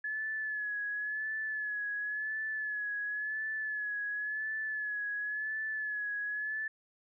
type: tone with vibrato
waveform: sine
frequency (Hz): 1709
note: G#6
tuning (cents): +49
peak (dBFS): -33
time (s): 0.04-6.68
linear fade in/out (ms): 5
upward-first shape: sine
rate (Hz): 0.94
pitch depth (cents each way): 42
effects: none